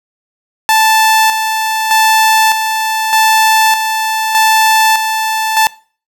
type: tone with tremolo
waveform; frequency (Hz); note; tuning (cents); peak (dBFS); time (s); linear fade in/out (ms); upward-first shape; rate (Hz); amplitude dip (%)
sawtooth; 879; A5; -2; -3; 0.69-5.67; 0; square; 0.82; 50
effects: noise-tail reverb RT60 0.4 s tail -21 dB re dry